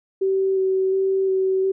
sine tone with vibrato, 382.1 Hz, G4, 44 cents flat, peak -17 dBFS, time 0.21-1.72 s, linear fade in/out 10 ms, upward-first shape square, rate 1.4 Hz, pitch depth 11 cents each way, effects none

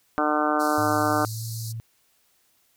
harmonic tone, 150.8 Hz, D3, 46 cents sharp, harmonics 2 / 3 / 4 / 5 / 6 / 7 / 8 / 9 / 10, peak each -26 / -32 / -28 / -27 / -32 / -32 / -27 / -30 / -32 dBFS, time 0.18-1.25 s, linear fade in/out 0 ms
pink band-pass noise, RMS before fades -39 dBFS, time 0.59-1.73 s, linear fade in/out 20 ms, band 4100 to 16000 Hz, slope 96 dB/octave
sine tone with pitch glide, 107 to 113.36 Hz, A2 to A#2, -48 to -48 cents, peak -30 dBFS, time 0.78-1.8 s, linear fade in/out 0 ms, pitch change +100 cents, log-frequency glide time 1.12-1.46 s
effects white hiss -65 dBFS RMS until 2.76 s

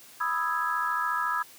sine chord, E major seventh, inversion second, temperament equal, 987.8 / 1244.5 / 1318.5 / 1661.2 Hz, B5 / D#6 / E6 / G#6, 0 / 0 / 0 / 0 cents, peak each -31 dBFS, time 0.2-1.43 s, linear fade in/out 10 ms, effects white hiss -51 dBFS RMS until 1.58 s + high-pass 100 Hz 12 dB/octave

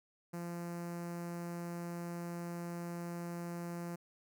sawtooth tone with notch filter, 172.2 Hz, F3, 24 cents flat, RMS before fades -42 dBFS, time 0.33-3.96 s, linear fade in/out 10 ms, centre 3400 Hz, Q 0.78, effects none

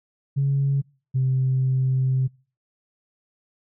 sine tone pair in turn, 138.59 / 130.81 Hz, C#3 / C3, 0 / 0 cents, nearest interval minor second, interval 100 cents, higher first, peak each -17 dBFS, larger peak neither, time 0.36-0.82 / 1.14-2.28 s, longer second, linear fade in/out 20 ms, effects noise-tail reverb RT60 0.4 s tail -26 dB re dry + tanh soft clip ceiling -14 dBFS

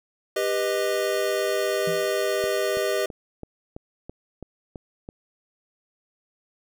square chord, G augmented, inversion none, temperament equal with one note detuned, 396.8 / 493.9 / 622.3 Hz, G4 / B4 / D#5, +21 / 0 / 0 cents, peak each -27 / -29 / -27 dBFS, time 0.36-3.06 s, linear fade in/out 5 ms
sine tone with exponential decay, 168.5 Hz, E3, 38 cents sharp, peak -27 dBFS, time 1.87-2.12 s, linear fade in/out 5 ms, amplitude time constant 53 ms
click train, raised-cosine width 2 ms, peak -23 dBFS, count 9, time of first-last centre 2.44-5.089 s, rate 3.02 Hz
effects none

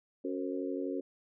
harmonic tone with a mistuned harmonic, 92.5 Hz, F#2, in tune, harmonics 3 / 4 / 5 / 6, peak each -36 / -38 / -40 / -42 dBFS, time 0.24-1.01 s, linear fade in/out 10 ms, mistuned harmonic 6, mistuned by -67 cents, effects none

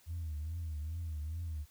sine tone with vibrato, 79.6 Hz, D#2, 40 cents sharp, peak -35 dBFS, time 0.06-1.66 s, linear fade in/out 50 ms, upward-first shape triangle, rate 2.4 Hz, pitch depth 140 cents each way, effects tanh soft clip ceiling -33 dBFS + white hiss -65 dBFS RMS until 1.7 s

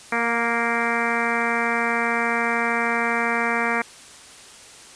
harmonic tone with a mistuned harmonic, 233.1 Hz, A#3, in tune, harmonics 1 / 2 / 3 / 4 / 5 / 6 / 7 / 8 / 9 / 10, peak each -29 / -29 / -29 / -29 / -29 / -29 / -29 / -29 / -29 / -29 dBFS, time 0.12-3.82 s, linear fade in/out 5 ms, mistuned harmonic 3, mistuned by +18 cents, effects white hiss -44 dBFS RMS until 4.95 s + resampled to 22050 Hz

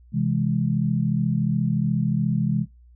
sine chord, C augmented, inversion none, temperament equal, 130.81 / 164.81 / 207.7 Hz, C3 / E3 / G#3, 0 / 0 / 0 cents, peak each -24 dBFS, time 0.12-2.66 s, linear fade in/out 50 ms, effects noise-tail reverb RT60 0.2 s tail -20 dB re dry + added 60 Hz sine -48 dBFS peak until 2.95 s

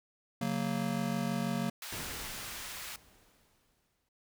square chord, F# major, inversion second, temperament just, 138.75 / 185 / 231.2 Hz, C#3 / F#3 / A#3, +2 / 0 / -14 cents, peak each -39 / -36 / -35 dBFS, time 0.41-1.7 s, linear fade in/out 5 ms
pink high-pass noise, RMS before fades -43 dBFS, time 1.82-2.96 s, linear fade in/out 2 ms, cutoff 1300 Hz, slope 12 dB/octave
pink noise with exponential decay, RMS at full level -40 dBFS, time 1.92-4.09 s, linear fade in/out 5 ms, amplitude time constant 470 ms
effects none

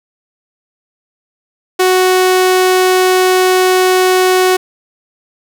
sawtooth tone, 370 Hz, F#4, in tune, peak -4 dBFS, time 1.79-4.57 s, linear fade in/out 10 ms, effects none

